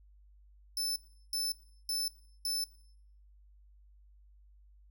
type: tone bursts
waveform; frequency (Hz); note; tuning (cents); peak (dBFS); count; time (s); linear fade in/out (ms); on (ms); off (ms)
sawtooth; 5274; E8; 0; -29; 4; 0.77-2.64; 2; 190; 370
effects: noise-tail reverb RT60 0.7 s tail -20 dB re dry + added 50 Hz sine -57 dBFS peak until 4.9 s